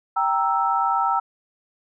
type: chord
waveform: sine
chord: E diminished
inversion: first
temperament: equal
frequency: 784 / 932.3 / 1318.5 Hz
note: G5 / Bb5 / E6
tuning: 0 / 0 / 0 cents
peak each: -23 / -23 / -22 dBFS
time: 0.16-1.2 s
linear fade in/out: 10 ms
effects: none